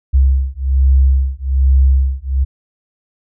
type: beating tone pair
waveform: sine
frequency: 66.1 / 67.3 Hz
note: C2 / C2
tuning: +18 / +49 cents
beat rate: 1.2 Hz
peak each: -12 dBFS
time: 0.13-2.45 s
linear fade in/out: 20 ms
effects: none